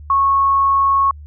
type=tone; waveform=sine; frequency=1100 Hz; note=C#6; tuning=14 cents flat; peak=-11 dBFS; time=0.1-1.11 s; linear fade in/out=2 ms; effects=added 74 Hz sine -33 dBFS peak until 1.26 s